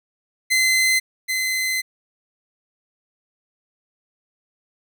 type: tone pair in turn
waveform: sawtooth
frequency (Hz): 2057 / 2049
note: C7 / C7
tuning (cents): -30 / -37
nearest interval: unison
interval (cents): 7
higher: first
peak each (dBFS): -12 / -17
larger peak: first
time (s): 0.5-1 / 1.28-1.82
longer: second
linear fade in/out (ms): 20
effects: none